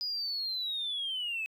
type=linear sweep; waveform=triangle; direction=down; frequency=4971 to 2546 Hz; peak=-29 dBFS; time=0.01-1.46 s; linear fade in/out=0 ms; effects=tanh soft clip ceiling -29 dBFS